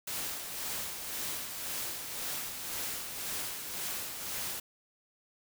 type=noise with tremolo; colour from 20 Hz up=white; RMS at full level=-36 dBFS; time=0.07-4.6 s; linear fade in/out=5 ms; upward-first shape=sine; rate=1.9 Hz; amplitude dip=45%; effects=none